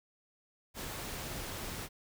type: noise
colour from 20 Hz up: pink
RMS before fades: -41 dBFS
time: 0.74-1.89 s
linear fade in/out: 50 ms
effects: none